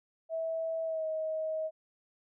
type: tone with pitch glide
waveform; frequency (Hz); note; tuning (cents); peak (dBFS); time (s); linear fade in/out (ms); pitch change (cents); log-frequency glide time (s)
sine; 651 to 632.1; E5 to D#5; -22 to +27; -31; 0.29-1.71; 50; -51; 0.84-1.06
effects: none